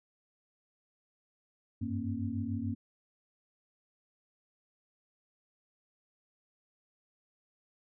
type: tone cluster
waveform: sine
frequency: 94.8 / 101.7 / 233.1 / 271.1 Hz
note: F#2 / G#2 / A#3 / C#4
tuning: +43 / -36 / 0 / -38 cents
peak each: -39 / -38 / -36 / -39 dBFS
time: 1.81-2.75 s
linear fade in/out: 10 ms
effects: none